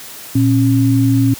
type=tone pair together; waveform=sine; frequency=116.54 / 272.4 Hz; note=A#2 / C#4; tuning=0 / -30 cents; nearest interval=octave + minor third; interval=1470 cents; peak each=-12 dBFS; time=0.35-1.34 s; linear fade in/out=5 ms; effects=white hiss -33 dBFS RMS until 1.39 s + high-pass 60 Hz 12 dB/octave